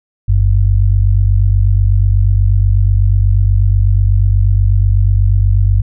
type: tone pair together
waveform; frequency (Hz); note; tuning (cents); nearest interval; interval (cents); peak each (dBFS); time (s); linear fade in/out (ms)
sine; 48.2 / 96.4; G1 / G2; -28 / -28; octave; 1200; -10; 0.28-5.82; 10
effects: none